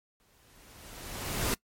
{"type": "noise with exponential growth", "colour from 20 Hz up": "pink", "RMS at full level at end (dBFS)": -28, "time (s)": [0.2, 1.54], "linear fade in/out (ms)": 0, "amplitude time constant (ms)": 290, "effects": ["noise-tail reverb RT60 0.1 s tail -22 dB re dry", "MP3 64 kbps"]}